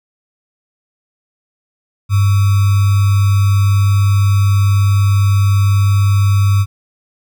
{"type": "tone with sample-and-hold", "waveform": "sine", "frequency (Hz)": 99.5, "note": "G2", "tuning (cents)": 26, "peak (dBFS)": -8, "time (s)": [2.09, 6.66], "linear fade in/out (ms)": 50, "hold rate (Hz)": 1225, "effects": []}